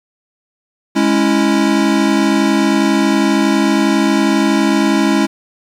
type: chord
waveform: square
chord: C# minor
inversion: second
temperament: equal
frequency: 207.7 / 277.2 / 329.6 Hz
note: G#3 / C#4 / E4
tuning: 0 / 0 / 0 cents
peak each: -16 dBFS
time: 0.95-5.27 s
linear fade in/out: 20 ms
effects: low-pass 8000 Hz 12 dB/octave + 7-bit